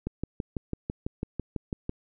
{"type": "click train", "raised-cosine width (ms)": 3, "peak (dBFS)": -17, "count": 12, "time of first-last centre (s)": [0.07, 1.894], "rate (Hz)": 6.03, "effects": []}